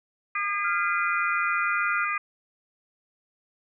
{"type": "harmonic tone", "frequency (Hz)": 405.9, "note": "G#4", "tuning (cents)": -40, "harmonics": [3, 4, 5, 6], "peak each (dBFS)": [-28, -35, -31, -31], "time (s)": [0.35, 2.18], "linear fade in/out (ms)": 5}
{"type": "tone with pitch glide", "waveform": "sine", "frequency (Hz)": [1391, 1406.4], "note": ["F6", "F6"], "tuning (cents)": [-7, 12], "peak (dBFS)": -26, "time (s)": [0.64, 2.05], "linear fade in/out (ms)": 10, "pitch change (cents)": 19, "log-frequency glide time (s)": [1.59, 1.78]}
{"effects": []}